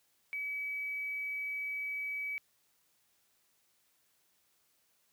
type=tone with hard clipping; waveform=triangle; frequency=2283 Hz; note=D7; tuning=50 cents flat; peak=-35 dBFS; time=0.33-2.38 s; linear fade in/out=0 ms; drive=3 dB; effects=white hiss -73 dBFS RMS until 5.12 s + high-pass 60 Hz 12 dB/octave